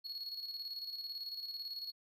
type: tone with tremolo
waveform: triangle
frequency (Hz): 4339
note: C#8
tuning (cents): -38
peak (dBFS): -38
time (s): 0.04-1.92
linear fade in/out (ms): 20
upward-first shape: square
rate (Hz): 18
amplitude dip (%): 50
effects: none